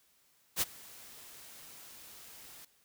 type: noise with ADSR envelope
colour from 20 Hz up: white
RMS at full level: -28 dBFS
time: 0.56-2.65 s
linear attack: 55 ms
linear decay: 28 ms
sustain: -24 dB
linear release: 5 ms
effects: white hiss -69 dBFS RMS until 2.84 s